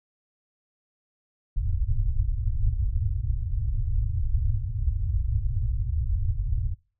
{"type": "low-pass noise", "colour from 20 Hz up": "pink", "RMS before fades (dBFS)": -25, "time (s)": [1.56, 6.75], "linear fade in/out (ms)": 10, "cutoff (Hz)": 120, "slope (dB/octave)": 96, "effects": ["noise-tail reverb RT60 0.4 s tail -24 dB re dry"]}